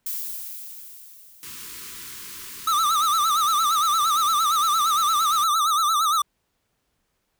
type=noise with exponential decay; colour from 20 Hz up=violet; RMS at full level=-28 dBFS; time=0.06-2.46 s; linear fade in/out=5 ms; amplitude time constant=520 ms
type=band-stop noise; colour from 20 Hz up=white; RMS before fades=-38 dBFS; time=1.43-5.44 s; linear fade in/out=0 ms; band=450 to 960 Hz; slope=96 dB/octave
type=tone with vibrato; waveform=square; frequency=1249 Hz; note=D#6; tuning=6 cents sharp; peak=-19 dBFS; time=2.67-6.22 s; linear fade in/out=5 ms; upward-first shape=sine; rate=8.7 Hz; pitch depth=120 cents each way
effects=pink hiss -73 dBFS RMS until 7.39 s